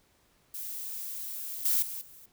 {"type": "noise with level steps", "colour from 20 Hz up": "violet", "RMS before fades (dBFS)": [-38, -26, -38, -52], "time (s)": [0.54, 2.26], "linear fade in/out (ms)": 5, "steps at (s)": [1.65, 1.82, 2.01], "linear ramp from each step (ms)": 5, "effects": ["pink hiss -67 dBFS RMS until 2.32 s"]}